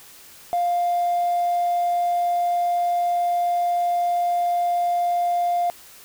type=tone with hard clipping; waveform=sine; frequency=701 Hz; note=F5; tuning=6 cents sharp; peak=-19 dBFS; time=0.53-5.7 s; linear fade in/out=0 ms; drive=1 dB; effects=white hiss -46 dBFS RMS until 6.04 s